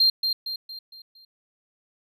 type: tone with echo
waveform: triangle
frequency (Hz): 4186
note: C8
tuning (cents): 0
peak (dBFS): -13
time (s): 0-0.1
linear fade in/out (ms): 5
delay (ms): 230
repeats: 5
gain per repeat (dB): -7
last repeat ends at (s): 1.25
effects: tanh soft clip ceiling -11 dBFS